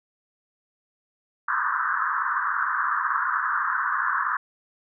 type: band-pass noise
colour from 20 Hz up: pink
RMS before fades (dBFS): -25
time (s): 1.48-4.37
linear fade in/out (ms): 5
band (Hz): 1000 to 1700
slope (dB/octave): 96
effects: none